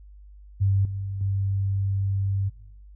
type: tone with level steps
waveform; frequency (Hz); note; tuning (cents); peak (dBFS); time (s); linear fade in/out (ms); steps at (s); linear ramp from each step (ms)
sine; 98; G2; 0; -18 / -28 / -22; 0.6-2.5; 20; 0.85 / 1.21; 2
effects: noise-tail reverb RT60 0.6 s tail -17 dB re dry + added 50 Hz sine -44 dBFS peak until 2.95 s